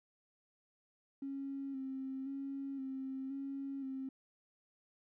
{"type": "tone with vibrato", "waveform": "triangle", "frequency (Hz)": 270.2, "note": "C#4", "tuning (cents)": -44, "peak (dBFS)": -35, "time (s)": [1.22, 4.09], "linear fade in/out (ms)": 5, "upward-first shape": "square", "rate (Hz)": 0.96, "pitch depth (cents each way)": 28, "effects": ["tanh soft clip ceiling -37 dBFS"]}